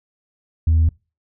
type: tone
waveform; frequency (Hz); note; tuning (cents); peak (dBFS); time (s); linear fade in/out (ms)
sine; 80.5; E2; -41; -10; 0.67-0.89; 5
effects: noise-tail reverb RT60 0.3 s tail -26 dB re dry + tanh soft clip ceiling -10 dBFS